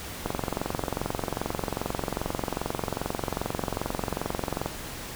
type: click train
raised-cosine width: 1 ms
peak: -13 dBFS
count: 100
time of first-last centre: 0.26-4.66 s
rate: 22.5 Hz
effects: pink hiss -38 dBFS RMS until 5.15 s